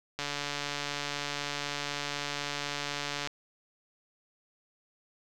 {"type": "click train", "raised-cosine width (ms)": 0.2, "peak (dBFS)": -16, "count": 445, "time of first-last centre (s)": [0.19, 3.273], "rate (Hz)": 144, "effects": []}